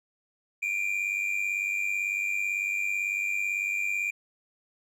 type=tone pair together; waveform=triangle; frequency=2349 / 2447 Hz; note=D7 / D#7; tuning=0 / -29 cents; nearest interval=minor second; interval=71 cents; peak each=-28 dBFS; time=0.62-4.11 s; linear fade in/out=10 ms; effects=none